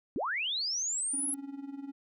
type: linear sweep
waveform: sine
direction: up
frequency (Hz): 196 to 11080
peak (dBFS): -30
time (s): 0.16-1.34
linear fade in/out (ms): 0
type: tone with tremolo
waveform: triangle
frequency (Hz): 277.2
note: C#4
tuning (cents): 0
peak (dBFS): -33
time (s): 1.13-1.92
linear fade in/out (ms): 10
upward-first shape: triangle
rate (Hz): 20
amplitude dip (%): 85
effects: none